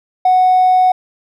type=tone with hard clipping; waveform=sine; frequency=739 Hz; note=F#5; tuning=2 cents flat; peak=-8 dBFS; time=0.25-0.92 s; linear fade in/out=5 ms; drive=1 dB; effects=none